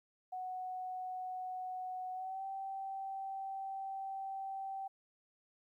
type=tone with pitch glide; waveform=sine; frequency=740 to 775.9 Hz; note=F#5 to G5; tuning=0 to -18 cents; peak=-39 dBFS; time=0.32-4.88 s; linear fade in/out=10 ms; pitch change=+82 cents; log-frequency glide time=2.13-2.44 s; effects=13-bit